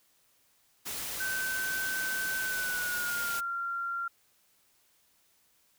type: noise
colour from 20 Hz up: white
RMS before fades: -37 dBFS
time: 0.85-3.41 s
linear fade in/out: 20 ms
type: tone with pitch glide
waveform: sine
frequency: 1532 to 1380.7 Hz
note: G6 to F6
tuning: -40 to -20 cents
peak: -31 dBFS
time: 1.2-4.08 s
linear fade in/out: 5 ms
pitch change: -180 cents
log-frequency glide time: 2.4-3.45 s
effects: white hiss -68 dBFS RMS until 5.78 s